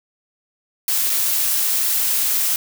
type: noise with dropouts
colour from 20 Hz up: blue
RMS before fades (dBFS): -19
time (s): 0.88-2.56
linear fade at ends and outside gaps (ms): 1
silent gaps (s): 1.096-1.1
effects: none

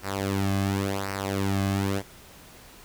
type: tone with flanger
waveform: sawtooth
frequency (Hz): 98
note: G2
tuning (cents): 0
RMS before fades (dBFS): -27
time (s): 0.02-2.03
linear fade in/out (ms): 50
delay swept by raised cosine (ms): 0.28 to 2.18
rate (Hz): 0.92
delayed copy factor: -0.75
effects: pink hiss -49 dBFS RMS until 2.84 s

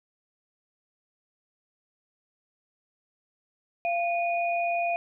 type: tone pair together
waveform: sine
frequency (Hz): 689.6 / 2463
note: F5 / D#7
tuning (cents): -22 / -18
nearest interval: octave + minor seventh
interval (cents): 2204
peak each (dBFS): -25 / -31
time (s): 3.85-4.96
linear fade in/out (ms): 0
effects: none

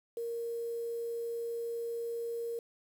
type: tone with quantisation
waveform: sine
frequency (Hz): 466.2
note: A#4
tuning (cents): 0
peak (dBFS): -34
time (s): 0.17-2.59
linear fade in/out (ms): 2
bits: 9
effects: none

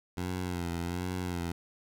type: tone with vibrato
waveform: 15% pulse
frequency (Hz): 88.2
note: F2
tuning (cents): +18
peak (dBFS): -26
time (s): 0.17-1.52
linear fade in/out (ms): 5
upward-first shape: sine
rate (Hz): 1.3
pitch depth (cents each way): 65
effects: none

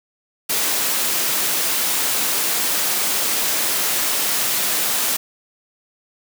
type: high-pass noise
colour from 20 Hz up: white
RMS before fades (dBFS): -20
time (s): 0.49-5.17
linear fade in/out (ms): 10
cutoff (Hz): 190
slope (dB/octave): 12
effects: none

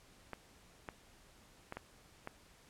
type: clicks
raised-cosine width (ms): 0.5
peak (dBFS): -27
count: 5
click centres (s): 0.333 / 0.888 / 1.724 / 1.77 / 2.274
effects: pink hiss -63 dBFS RMS until 2.69 s + low-pass 11000 Hz 12 dB/octave

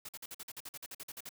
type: noise bursts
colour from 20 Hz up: white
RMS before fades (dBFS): -45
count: 15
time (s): 0.05-1.292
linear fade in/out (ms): 5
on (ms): 38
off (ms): 48
effects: none

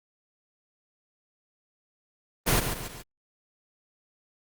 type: noise with echo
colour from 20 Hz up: pink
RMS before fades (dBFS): -22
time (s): 2.46-2.61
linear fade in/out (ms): 20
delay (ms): 140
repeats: 3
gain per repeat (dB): -7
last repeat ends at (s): 3.03
effects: Opus 24 kbps

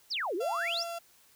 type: exponential two-way sweep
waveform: sine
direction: down then up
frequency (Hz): 6060 to 325.8 to 6060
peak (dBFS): -30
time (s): 0.1-0.84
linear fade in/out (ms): 20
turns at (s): 0.35
type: tone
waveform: 35% pulse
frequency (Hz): 680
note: F5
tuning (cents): -46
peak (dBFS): -34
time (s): 0.4-0.99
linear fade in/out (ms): 10
effects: white hiss -62 dBFS RMS until 1.35 s

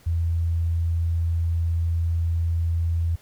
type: tone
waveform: sine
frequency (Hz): 83.6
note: E2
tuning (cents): +25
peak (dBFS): -20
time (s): 0.06-3.16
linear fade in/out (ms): 10
effects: pink hiss -55 dBFS RMS until 3.21 s

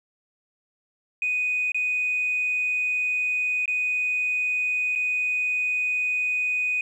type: tone with dropouts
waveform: sine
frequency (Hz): 2489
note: D#7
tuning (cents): 0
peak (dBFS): -21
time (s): 1.22-6.81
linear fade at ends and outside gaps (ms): 2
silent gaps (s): 1.719-1.745 / 3.657-3.678 / 4.953-4.958
effects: tanh soft clip ceiling -17 dBFS + 10-bit

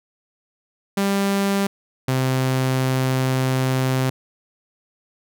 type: tone pair in turn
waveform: sawtooth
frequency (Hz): 198 / 130.44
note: G3 / C3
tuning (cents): +18 / -5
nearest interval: perfect fifth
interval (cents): 723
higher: first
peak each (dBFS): -14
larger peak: neither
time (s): 0.97-1.67 / 2.08-4.1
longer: second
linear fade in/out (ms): 5
effects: none

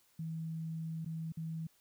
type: tone with dropouts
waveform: sine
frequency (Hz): 161.7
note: E3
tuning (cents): -33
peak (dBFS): -37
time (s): 0.19-1.67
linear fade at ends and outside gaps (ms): 5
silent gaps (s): 1.048-1.06 / 1.322-1.371
effects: white hiss -70 dBFS RMS until 1.8 s

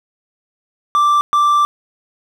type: tone bursts at uneven times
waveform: triangle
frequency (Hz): 1174.7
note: D6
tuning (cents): 0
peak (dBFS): -8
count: 2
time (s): 0.95-1.21 / 1.33-1.65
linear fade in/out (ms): 0
effects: none

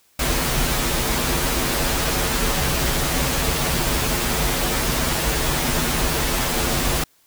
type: noise with comb filter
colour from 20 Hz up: pink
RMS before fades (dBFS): -21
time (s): 0.19-7.04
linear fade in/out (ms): 5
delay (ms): 10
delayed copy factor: -0.7
effects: white hiss -59 dBFS RMS until 7.26 s

